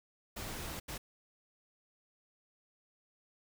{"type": "noise bursts at uneven times", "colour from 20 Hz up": "pink", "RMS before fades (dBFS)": -42, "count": 2, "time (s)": [[0.36, 0.8], [0.88, 0.98]], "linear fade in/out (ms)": 10, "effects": []}